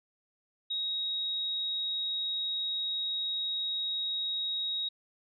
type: tone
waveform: sine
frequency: 3787 Hz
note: A#7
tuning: 27 cents sharp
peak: -30 dBFS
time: 0.7-4.89 s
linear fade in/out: 10 ms
effects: none